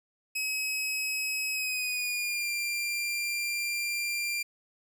sawtooth tone with pitch glide, 2550 to 2379 Hz, D#7 to D7, +42 to +22 cents, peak -26 dBFS, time 0.35-4.43 s, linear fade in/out 10 ms, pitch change -120 cents, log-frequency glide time 1.54-2.5 s, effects none

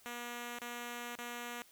5% pulse tone with dropouts, 240 Hz, B3, 49 cents flat, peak -30 dBFS, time 0.06-1.62 s, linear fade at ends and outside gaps 0 ms, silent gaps 0.586-0.617 / 1.154-1.186 s, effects white hiss -63 dBFS RMS until 1.71 s

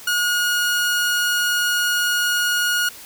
sawtooth tone, 1441 Hz, F#6, 46 cents flat, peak -14 dBFS, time 0.07-2.89 s, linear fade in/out 5 ms, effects white hiss -40 dBFS RMS until 3.05 s

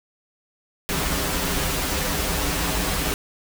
pink noise with comb filter, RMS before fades -24 dBFS, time 0.89-3.14 s, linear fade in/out 0 ms, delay 8.7 ms, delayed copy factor -1, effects none

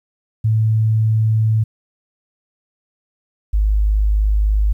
sine tone pair in turn, 110 / 51.79 Hz, A2 / G#1, 0 / -4 cents, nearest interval octave + minor second, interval 1304 cents, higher first, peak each -12 dBFS, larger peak neither, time 0.44-1.64 / 3.53-4.73 s, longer neither, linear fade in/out 10 ms, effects 9-bit

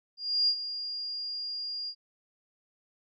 sine tone with ADSR envelope, 4822 Hz, D8, 45 cents sharp, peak -21 dBFS, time 0.17-1.95 s, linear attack 310 ms, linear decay 69 ms, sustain -12 dB, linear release 67 ms, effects none

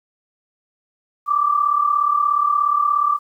sine tone pair together, 1164.1 / 1201 Hz, D6 / D6, -16 / +38 cents, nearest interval minor second, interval 54 cents, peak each -16 / -20 dBFS, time 1.26-3.19 s, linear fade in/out 50 ms, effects 9-bit

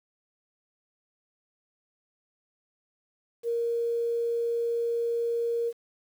sine tone with quantisation, 467.7 Hz, A#4, 6 cents sharp, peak -25 dBFS, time 3.43-5.73 s, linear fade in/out 50 ms, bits 9, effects none

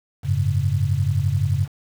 sine chord, F# suspended second, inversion none, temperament just, 92.5 / 104.06 / 138.75 Hz, F#2 / G#2 / C#3, 0 / +4 / +2 cents, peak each -22 dBFS, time 0.23-1.68 s, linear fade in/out 50 ms, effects 7-bit

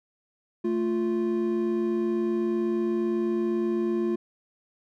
triangle tone pair together, 221.1 / 349.2 Hz, A3 / F4, +9 / 0 cents, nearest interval minor sixth, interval 791 cents, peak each -26 / -23 dBFS, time 0.64-4.16 s, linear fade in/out 10 ms, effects none

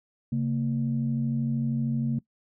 sine tone pair together, 136.05 / 229 Hz, C#3 / A#3, -32 / -31 cents, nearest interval major sixth, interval 901 cents, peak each -26 dBFS, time 0.32-2.19 s, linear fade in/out 5 ms, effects noise-tail reverb RT60 0.1 s tail -21 dB re dry + tanh soft clip ceiling -17 dBFS

